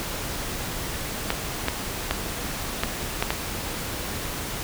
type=clicks; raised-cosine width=0.3 ms; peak=-6 dBFS; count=6; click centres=1.304 / 1.684 / 2.11 / 2.835 / 3.225 / 3.305 s; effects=pink hiss -31 dBFS RMS until 4.63 s